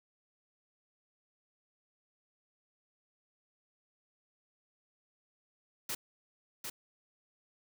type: noise with echo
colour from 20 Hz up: white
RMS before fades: -37 dBFS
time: 5.89-5.95 s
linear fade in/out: 5 ms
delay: 750 ms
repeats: 1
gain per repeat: -4 dB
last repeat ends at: 6.7 s
effects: none